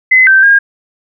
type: tone with pitch steps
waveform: sine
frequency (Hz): 2036 / 1556 / 1621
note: C7 / G6 / G#6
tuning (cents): -48 / -13 / -42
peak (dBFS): -3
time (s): 0.11-0.59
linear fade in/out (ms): 10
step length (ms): 160
effects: none